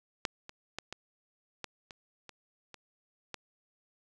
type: clicks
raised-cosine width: 0.2 ms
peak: -12 / -27 / -19 / -22 / -20 / -28 / -29 / -29 / -21 dBFS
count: 9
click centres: 0.252 / 0.494 / 0.786 / 0.926 / 1.643 / 1.908 / 2.293 / 2.743 / 3.343 s
effects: none